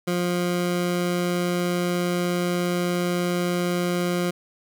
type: tone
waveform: 20% pulse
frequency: 176.6 Hz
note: F3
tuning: 20 cents sharp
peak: -17 dBFS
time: 0.07-4.31 s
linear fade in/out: 10 ms
effects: none